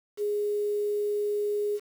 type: tone with quantisation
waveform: sine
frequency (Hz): 414.6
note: G#4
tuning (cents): -3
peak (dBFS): -25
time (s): 0.17-1.8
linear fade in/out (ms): 50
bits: 8
effects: none